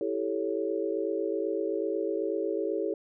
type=chord; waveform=sine; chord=A dominant seventh; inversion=second; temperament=equal; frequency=329.6 / 392 / 440 / 554.4 Hz; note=E4 / G4 / A4 / C#5; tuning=0 / 0 / 0 / 0 cents; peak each=-33 / -32 / -32 / -35 dBFS; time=0.01-2.94 s; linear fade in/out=2 ms; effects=none